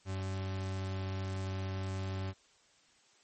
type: tone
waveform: 40% pulse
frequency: 95.3 Hz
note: G2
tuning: 48 cents flat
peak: -34 dBFS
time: 0.05-2.34 s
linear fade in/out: 50 ms
effects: white hiss -66 dBFS RMS until 3.23 s + MP3 32 kbps